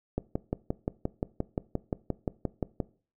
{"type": "click train", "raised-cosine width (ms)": 2, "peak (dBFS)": -15, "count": 16, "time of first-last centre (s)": [0.18, 2.802], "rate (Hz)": 5.72, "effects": ["noise-tail reverb RT60 0.4 s tail -20 dB re dry"]}